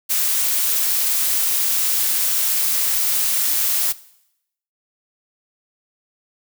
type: noise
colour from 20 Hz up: blue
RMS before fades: -19 dBFS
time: 0.09-3.93 s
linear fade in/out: 20 ms
effects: noise-tail reverb RT60 0.8 s tail -19 dB re dry